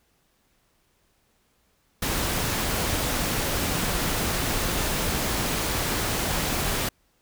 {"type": "noise", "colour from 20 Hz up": "pink", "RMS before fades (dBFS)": -26, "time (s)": [2.02, 6.89], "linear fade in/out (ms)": 5, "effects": ["pink hiss -67 dBFS RMS until 7.21 s"]}